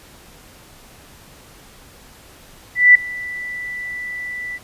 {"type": "tone with ADSR envelope", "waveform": "sine", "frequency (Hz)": 1976, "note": "B6", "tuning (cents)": 0, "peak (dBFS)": -3, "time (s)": [2.75, 4.59], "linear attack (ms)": 200, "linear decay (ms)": 5, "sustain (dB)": -22, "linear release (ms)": 37, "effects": ["pink hiss -45 dBFS RMS until 4.63 s", "resampled to 32000 Hz"]}